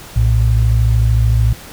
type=tone pair together; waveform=sine; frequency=60.18 / 113.6 Hz; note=B1 / A#2; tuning=-44 / -44 cents; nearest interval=major seventh; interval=1100 cents; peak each=-12 dBFS; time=0.16-1.53 s; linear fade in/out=5 ms; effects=pink hiss -35 dBFS RMS until 1.72 s